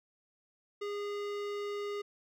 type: tone with hard clipping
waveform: sine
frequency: 409.5 Hz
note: G#4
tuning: 24 cents flat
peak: -37 dBFS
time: 0.81-2.02 s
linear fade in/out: 10 ms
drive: 18 dB
effects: none